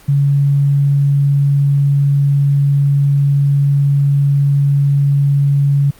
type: tone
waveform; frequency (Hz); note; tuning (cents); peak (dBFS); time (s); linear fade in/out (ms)
sine; 141; C#3; +30; -9; 0.08-5.91; 10
effects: pink hiss -44 dBFS RMS until 5.99 s + Opus 48 kbps